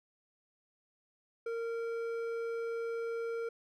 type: tone with hard clipping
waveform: sine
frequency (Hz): 461.3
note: A#4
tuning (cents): -18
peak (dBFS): -36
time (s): 1.46-3.49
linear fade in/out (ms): 5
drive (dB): 8
effects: none